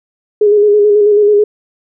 sine tone with vibrato, 415.3 Hz, G#4, in tune, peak -5 dBFS, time 0.41-1.44 s, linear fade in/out 5 ms, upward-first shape square, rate 9.2 Hz, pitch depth 28 cents each way, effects none

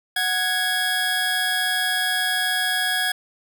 25% pulse tone pair together, 738.8 / 1661.2 Hz, F#5 / G#6, -3 / 0 cents, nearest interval octave + major second, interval 1403 cents, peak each -24 / -17 dBFS, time 0.16-3.12 s, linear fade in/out 5 ms, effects none

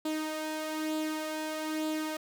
sawtooth tone with flanger, 311.1 Hz, D#4, in tune, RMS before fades -34 dBFS, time 0.05-2.17 s, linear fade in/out 5 ms, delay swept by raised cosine 0.25 to 2.05 ms, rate 1.1 Hz, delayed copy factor +0.5, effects none

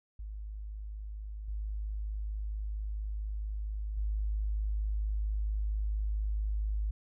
sine tone with level steps, 52.2 Hz, G#1, 10 cents sharp, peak -38 / -33 / -29 dBFS, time 0.19-6.91 s, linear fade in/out 5 ms, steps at 1.48 / 3.97 s, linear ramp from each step 5 ms, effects none

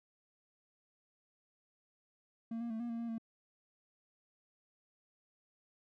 triangle tone with pitch steps, 228.3 / 235.1 / 222.5 / 237.9 / 230.9 / 233.1 / 226.7 Hz, A#3 / A#3 / A3 / A#3 / A#3 / A#3 / A#3, -36 / +15 / +20 / +35 / -16 / 0 / -48 cents, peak -35 dBFS, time 2.51-3.182 s, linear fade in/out 5 ms, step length 96 ms, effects none

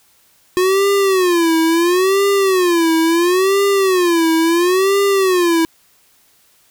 square tone with vibrato, 360 Hz, F#4, 47 cents flat, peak -12 dBFS, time 0.57-5.65 s, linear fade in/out 0 ms, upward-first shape sine, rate 0.73 Hz, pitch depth 180 cents each way, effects white hiss -54 dBFS RMS until 6.7 s

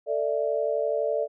sine chord, A suspended fourth, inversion none, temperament equal with one note detuned, 445.6 / 587.3 / 659.3 Hz, A4 / D5 / E5, +22 / 0 / 0 cents, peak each -28 / -26 / -30 dBFS, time 0.06-1.28 s, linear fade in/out 50 ms, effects none

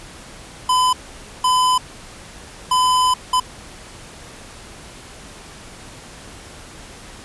square tone bursts at uneven times, 1010 Hz, B5, 39 cents sharp, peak -14 dBFS, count 4, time 0.69-0.93 / 1.44-1.78 / 2.71-3.14 / 3.33-3.4 s, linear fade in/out 5 ms, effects pink hiss -39 dBFS RMS until 7.24 s + resampled to 24000 Hz

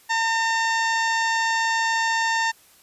harmonic tone, 907 Hz, A#5, 48 cents flat, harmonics 1 / 2 / 3 / 4 / 5 / 6 / 7 / 8, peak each -23 / -23 / -33 / -35 / -36 / -35 / -39 / -36 dBFS, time 0.09-2.52 s, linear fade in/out 20 ms, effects white hiss -54 dBFS RMS until 2.82 s + resampled to 32000 Hz

